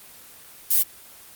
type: noise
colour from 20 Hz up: violet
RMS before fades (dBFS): -18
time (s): 0.7-0.83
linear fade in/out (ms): 10
effects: white hiss -46 dBFS RMS until 1.35 s + Opus 24 kbps